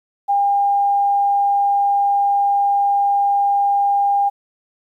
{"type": "tone", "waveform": "sine", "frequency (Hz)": 804, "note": "G5", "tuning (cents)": 44, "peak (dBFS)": -13, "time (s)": [0.28, 4.3], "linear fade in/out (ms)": 20, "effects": ["9-bit"]}